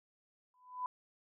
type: tone with exponential growth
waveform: sine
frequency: 1000 Hz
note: B5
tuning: 21 cents sharp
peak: -32 dBFS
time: 0.54-0.86 s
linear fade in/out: 1 ms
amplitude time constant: 69 ms
effects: none

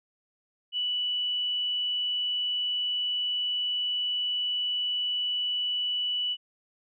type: tone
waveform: sine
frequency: 2960 Hz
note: F#7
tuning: in tune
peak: -26 dBFS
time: 0.72-6.37 s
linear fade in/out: 50 ms
effects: none

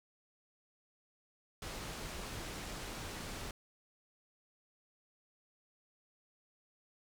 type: low-pass noise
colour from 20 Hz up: pink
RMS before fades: -44 dBFS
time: 1.62-3.51 s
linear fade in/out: 2 ms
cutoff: 9200 Hz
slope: 12 dB/octave
effects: none

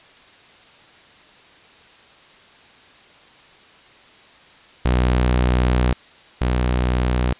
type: tone pair in turn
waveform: sawtooth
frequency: 61.8 / 61.8 Hz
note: B1 / B1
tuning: +2 / +2 cents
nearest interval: unison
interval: 0 cents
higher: neither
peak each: -11 / -13 dBFS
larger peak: first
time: 4.85-5.93 / 6.41-7.33 s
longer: first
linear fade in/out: 5 ms
effects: white hiss -48 dBFS RMS until 7.39 s + resampled to 8000 Hz

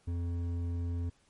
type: tone with hard clipping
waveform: sine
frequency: 86.2 Hz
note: F2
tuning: 22 cents flat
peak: -33 dBFS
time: 0.07-1.1 s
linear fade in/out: 10 ms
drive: 8 dB
effects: pink hiss -68 dBFS RMS until 1.29 s + MP3 48 kbps

